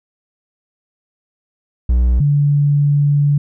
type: tone pair in turn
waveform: triangle / sine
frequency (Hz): 61 / 144.41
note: B1 / D3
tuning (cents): -21 / -29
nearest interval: octave + minor third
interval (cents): 1492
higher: second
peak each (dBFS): -8 / -10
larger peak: first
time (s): 1.89-2.2 / 2.2-3.38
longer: second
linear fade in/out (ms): 5
effects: none